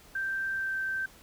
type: tone with pitch glide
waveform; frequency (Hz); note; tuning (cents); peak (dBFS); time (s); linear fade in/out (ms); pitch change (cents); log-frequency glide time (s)
sine; 1568 to 1557.2; G6 to G6; 0 to -12; -29; 0.15-1.06; 5; -12; 0.55-0.76
effects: pink hiss -55 dBFS RMS until 1.22 s